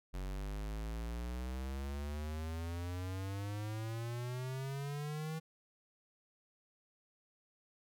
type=exponential sweep; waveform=square; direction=up; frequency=45.86 to 161 Hz; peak=-39 dBFS; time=0.13-5.4 s; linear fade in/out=20 ms; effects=none